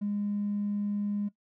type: tone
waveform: triangle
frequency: 205 Hz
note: G#3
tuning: 22 cents flat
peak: -24 dBFS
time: 0.01-1.29 s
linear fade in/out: 20 ms
effects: noise-tail reverb RT60 0.1 s tail -19 dB re dry + tanh soft clip ceiling -26 dBFS